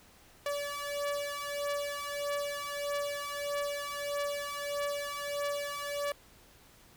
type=beating tone pair; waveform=sawtooth; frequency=574 / 575.6 Hz; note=D5 / D5; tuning=-40 / -35 cents; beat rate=1.6 Hz; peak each=-32 / -33 dBFS; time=0.46-6.12 s; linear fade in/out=2 ms; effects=pink hiss -59 dBFS RMS until 6.96 s